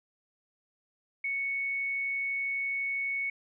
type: tone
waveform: sine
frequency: 2217 Hz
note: C#7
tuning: in tune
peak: -29 dBFS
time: 1.24-3.3 s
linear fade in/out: 5 ms
effects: none